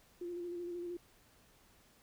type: tone with vibrato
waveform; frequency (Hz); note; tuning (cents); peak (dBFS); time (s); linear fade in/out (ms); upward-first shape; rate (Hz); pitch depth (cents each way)
sine; 349.2; F4; 0; -39; 0.21-0.97; 5; square; 13; 23
effects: pink hiss -66 dBFS RMS until 2.02 s